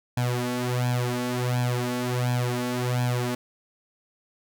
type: tone with flanger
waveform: sawtooth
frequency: 123.47 Hz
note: B2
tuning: in tune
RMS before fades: -26 dBFS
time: 0.17-3.35 s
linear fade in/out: 5 ms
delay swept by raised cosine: 1.2 to 3.6 ms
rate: 1.4 Hz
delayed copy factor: +0.95
effects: none